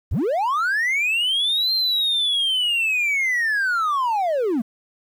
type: linear two-way sweep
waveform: triangle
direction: up then down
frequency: 41.98 to 4186 to 206.4 Hz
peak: -16 dBFS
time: 0.11-4.62 s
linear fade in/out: 10 ms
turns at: 1.73 s
effects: tanh soft clip ceiling -12 dBFS + 9-bit